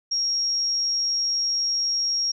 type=tone; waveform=sine; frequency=5588 Hz; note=F8; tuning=in tune; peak=-21 dBFS; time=0.11-2.32 s; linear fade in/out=10 ms; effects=none